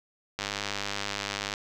click train, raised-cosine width 0.2 ms, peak -13 dBFS, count 117, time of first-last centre 0.39-1.539 s, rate 101 Hz, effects none

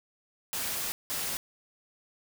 white noise bursts at uneven times, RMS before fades -33 dBFS, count 2, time 0.53-0.92 / 1.1-1.37 s, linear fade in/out 0 ms, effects none

